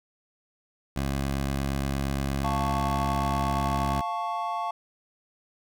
15% pulse tone, 68.6 Hz, C#2, 17 cents flat, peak -20 dBFS, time 0.96-4.01 s, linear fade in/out 5 ms
triangle chord, F augmented, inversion none, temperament equal, 698.5 / 880 / 1108.7 Hz, F5 / A5 / C#6, 0 / 0 / 0 cents, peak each -30 dBFS, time 2.44-4.71 s, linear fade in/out 5 ms
effects none

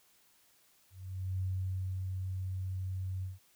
sine tone with ADSR envelope, 93.6 Hz, F#2, 20 cents sharp, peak -31 dBFS, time 0.9-3.39 s, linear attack 500 ms, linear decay 600 ms, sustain -3 dB, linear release 160 ms, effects white hiss -67 dBFS RMS until 3.55 s

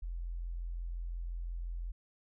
sine tone, 42.86 Hz, F1, 32 cents flat, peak -36 dBFS, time 0.02-1.92 s, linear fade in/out 10 ms, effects none

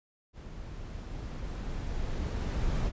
brown noise with level ramp, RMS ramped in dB -43 to -29 dBFS, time 0.33-2.92 s, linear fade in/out 50 ms, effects resampled to 16000 Hz

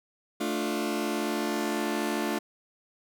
sawtooth chord, D minor, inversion second, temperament just, 220.2 / 293.7 / 352.4 Hz, A3 / D4 / F4, +2 / 0 / +16 cents, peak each -28 dBFS, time 0.4-2.39 s, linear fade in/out 10 ms, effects none

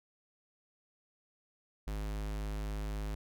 square tone, 51.91 Hz, G#1, in tune, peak -36 dBFS, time 1.87-3.15 s, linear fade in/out 5 ms, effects none

